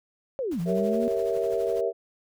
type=linear two-way sweep; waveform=sine; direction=down then up; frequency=564 to 164.81 to 240.9 Hz; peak=-26 dBFS; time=0.39-1.08 s; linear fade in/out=0 ms; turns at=0.6 s
type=noise with tremolo; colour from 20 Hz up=pink; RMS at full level=-46 dBFS; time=0.51-1.81 s; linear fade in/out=5 ms; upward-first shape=triangle; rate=12 Hz; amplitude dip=70%
type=chord; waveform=sine; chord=G diminished seventh; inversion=none; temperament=equal; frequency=392 / 466.2 / 554.4 / 659.3 Hz; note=G4 / Bb4 / Db5 / Fb5; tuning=0 / 0 / 0 / 0 cents; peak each=-29 / -27 / -32 / -29 dBFS; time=0.65-1.93 s; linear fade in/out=50 ms
effects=none